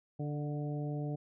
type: harmonic tone with a mistuned harmonic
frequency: 146.83 Hz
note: D3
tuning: in tune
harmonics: 1 / 2 / 3 / 4 / 5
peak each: -35 / -41 / -45 / -47 / -49 dBFS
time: 0.19-1.16 s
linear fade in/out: 10 ms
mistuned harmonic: 4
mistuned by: +28 cents
effects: none